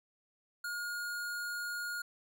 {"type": "tone", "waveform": "square", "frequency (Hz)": 1430, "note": "F6", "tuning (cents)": 41, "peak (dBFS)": -37, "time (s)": [0.64, 2.02], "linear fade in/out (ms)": 5, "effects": []}